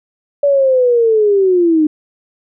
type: linear sweep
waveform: sine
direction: down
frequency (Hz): 576 to 300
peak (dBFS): -8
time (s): 0.43-1.87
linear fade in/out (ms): 5
effects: none